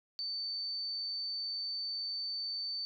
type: tone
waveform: sine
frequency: 4549 Hz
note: C#8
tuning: 44 cents sharp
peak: -35 dBFS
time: 0.19-2.85 s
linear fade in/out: 0 ms
effects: none